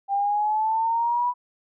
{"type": "exponential sweep", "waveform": "sine", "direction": "up", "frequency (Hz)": [790, 987.8], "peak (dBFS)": -20, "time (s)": [0.08, 1.34], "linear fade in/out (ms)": 50, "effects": []}